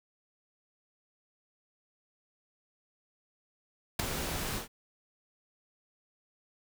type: noise with ADSR envelope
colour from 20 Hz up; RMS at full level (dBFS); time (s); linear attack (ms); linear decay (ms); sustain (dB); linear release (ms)
pink; -25; 3.99-4.68; 6; 8; -10; 120
effects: none